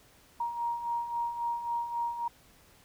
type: beating tone pair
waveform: sine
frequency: 939 / 942.7 Hz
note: A#5 / A#5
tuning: +12 / +19 cents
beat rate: 3.7 Hz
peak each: -38 / -31 dBFS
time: 0.4-2.28 s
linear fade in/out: 5 ms
effects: pink hiss -60 dBFS RMS until 2.84 s